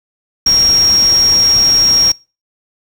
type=tone in noise; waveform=sine; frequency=5588 Hz; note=F8; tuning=in tune; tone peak=-7 dBFS; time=0.46-2.12 s; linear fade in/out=5 ms; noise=pink; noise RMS=-24 dBFS; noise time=0.46-2.12 s; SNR=+14 dB; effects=noise-tail reverb RT60 0.3 s tail -24 dB re dry